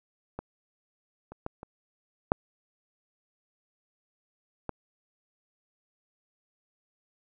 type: clicks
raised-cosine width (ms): 1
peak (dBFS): -21 / -29 / -19 / -27 / -7 / -18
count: 6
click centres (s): 0.39 / 1.32 / 1.464 / 1.631 / 2.319 / 4.693
effects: none